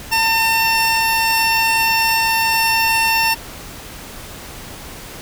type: tone pair together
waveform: 30% pulse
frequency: 902.6 / 2707 Hz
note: A5 / E7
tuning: +44 / +45 cents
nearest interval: octave + perfect fifth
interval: 1901 cents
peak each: -14 dBFS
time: 0.11-3.35 s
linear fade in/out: 20 ms
effects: pink hiss -34 dBFS RMS until 5.21 s